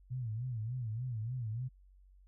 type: tone with vibrato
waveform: sine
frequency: 117.7 Hz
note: A#2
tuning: 17 cents sharp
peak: -35 dBFS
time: 0.1-1.69 s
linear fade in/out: 20 ms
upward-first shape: sine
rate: 3.4 Hz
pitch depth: 160 cents each way
effects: added 47 Hz sine -58 dBFS peak until 2.27 s